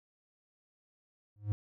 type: tone with exponential growth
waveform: triangle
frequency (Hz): 103.83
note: G#2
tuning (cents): 0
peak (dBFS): -23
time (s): 1.36-1.52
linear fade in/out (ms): 0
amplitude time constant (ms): 34
effects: none